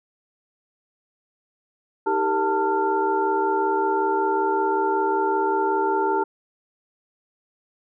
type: tone cluster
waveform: sine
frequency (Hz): 317.3 / 394.4 / 459.7 / 892 / 1386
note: D#4 / G4 / A#4 / A5 / F6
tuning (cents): +34 / +11 / -24 / +23 / -14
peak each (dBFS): -30 / -23 / -31 / -22 / -30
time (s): 2.06-6.24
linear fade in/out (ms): 10
effects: none